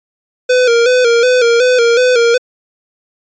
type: tone with vibrato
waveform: square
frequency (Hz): 484.7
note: B4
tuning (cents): -32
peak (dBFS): -8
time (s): 0.49-2.38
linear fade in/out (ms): 10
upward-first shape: square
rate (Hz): 2.7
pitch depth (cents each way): 63
effects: resampled to 16000 Hz